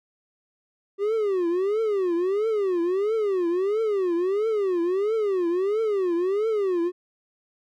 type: tone with vibrato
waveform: triangle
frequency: 389.5 Hz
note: G4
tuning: 11 cents flat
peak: -19 dBFS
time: 0.98-6.92 s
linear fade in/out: 50 ms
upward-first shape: triangle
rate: 1.5 Hz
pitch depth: 270 cents each way
effects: none